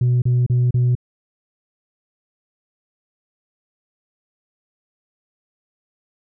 sine tone bursts, 123.47 Hz, B2, in tune, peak -11 dBFS, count 4, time 0.01-0.952 s, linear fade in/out 5 ms, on 210 ms, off 34 ms, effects tanh soft clip ceiling -12 dBFS

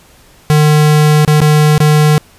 square tone with dropouts, 151.3 Hz, D#3, 48 cents flat, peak -6 dBFS, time 0.5-2.18 s, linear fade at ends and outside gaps 0 ms, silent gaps 1.249-1.277 / 1.404-1.416 / 1.779-1.803 s, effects pink hiss -44 dBFS RMS until 2.38 s + resampled to 32000 Hz

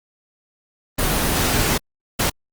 pink noise bursts at uneven times, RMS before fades -19 dBFS, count 2, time 0.98-1.78 / 2.19-2.3 s, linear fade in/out 10 ms, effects Opus 24 kbps

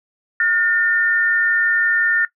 sine tone pair together, 1435.6 / 1810 Hz, F6 / A6, +47 / +48 cents, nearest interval major third, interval 401 cents, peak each -18 / -16 dBFS, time 0.4-2.25 s, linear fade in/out 2 ms, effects noise-tail reverb RT60 0.1 s tail -18 dB re dry

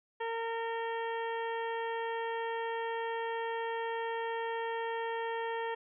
harmonic tone, 457.9 Hz, A#4, 31 cents flat, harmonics 1 / 2 / 3 / 4 / 5 / 6 / 7, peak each -36 / -37 / -49 / -42 / -52 / -52 / -51 dBFS, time 0.2-5.75 s, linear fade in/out 10 ms, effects none

